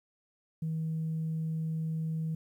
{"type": "tone", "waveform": "sine", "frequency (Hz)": 160, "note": "D#3", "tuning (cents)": 49, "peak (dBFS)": -29, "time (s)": [0.62, 2.35], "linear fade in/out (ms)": 5, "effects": ["tanh soft clip ceiling -27 dBFS", "11-bit"]}